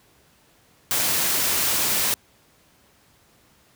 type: noise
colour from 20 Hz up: white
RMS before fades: -22 dBFS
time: 0.91-2.14 s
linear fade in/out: 0 ms
effects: pink hiss -58 dBFS RMS until 3.75 s + high-pass 60 Hz 12 dB/octave